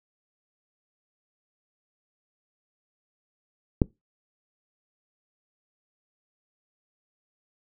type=click; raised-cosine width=3 ms; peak=-5 dBFS; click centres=3.818 s; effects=noise-tail reverb RT60 0.2 s tail -23 dB re dry